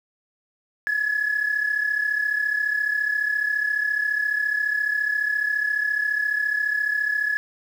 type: tone pair together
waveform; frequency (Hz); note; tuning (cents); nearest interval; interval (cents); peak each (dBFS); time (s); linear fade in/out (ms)
sine; 1689.5 / 1724; G#6 / A6; +29 / -36; unison; 35; -21 / -25; 0.87-7.37; 0
effects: tanh soft clip ceiling -15 dBFS + 8-bit